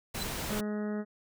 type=noise; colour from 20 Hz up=pink; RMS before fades=-36 dBFS; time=0.14-0.61 s; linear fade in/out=10 ms
type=tone with exponential growth; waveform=sawtooth; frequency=4021 Hz; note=B7; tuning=30 cents sharp; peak=-29 dBFS; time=0.15-0.23 s; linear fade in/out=5 ms; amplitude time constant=16 ms
type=harmonic tone; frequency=209.9 Hz; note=G#3; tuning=19 cents sharp; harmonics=1 / 2 / 3 / 4 / 5 / 6 / 7 / 8 / 9; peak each=-32 / -38 / -43 / -51 / -57 / -50 / -51 / -54 / -53 dBFS; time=0.48-1.05 s; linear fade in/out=50 ms
effects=none